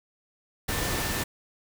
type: tone in noise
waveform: sine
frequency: 1783 Hz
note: A6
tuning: 22 cents sharp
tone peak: -39 dBFS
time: 0.68-1.24 s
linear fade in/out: 10 ms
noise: pink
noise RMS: -29 dBFS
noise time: 0.68-1.24 s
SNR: -13 dB
effects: none